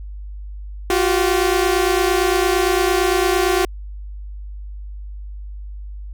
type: tone pair together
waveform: sawtooth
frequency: 352.1 / 380.9 Hz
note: F4 / G4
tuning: +14 / -50 cents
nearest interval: minor second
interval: 136 cents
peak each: -14 dBFS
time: 0.9-3.65 s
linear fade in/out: 2 ms
effects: added 50 Hz sine -29 dBFS peak until 6.13 s